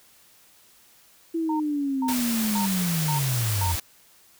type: linear sweep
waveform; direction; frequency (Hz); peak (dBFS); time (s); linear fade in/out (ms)
sine; down; 333.5 to 81.4; -23; 1.34-3.76; 10
type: tone bursts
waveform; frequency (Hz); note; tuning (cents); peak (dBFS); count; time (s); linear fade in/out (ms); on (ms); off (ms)
sine; 918; A#5; -27; -27; 5; 1.49-3.72; 5; 110; 420
type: noise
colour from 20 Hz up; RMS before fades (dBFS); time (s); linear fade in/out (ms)
white; -30; 2.08-3.8; 5
effects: white hiss -56 dBFS RMS until 4.39 s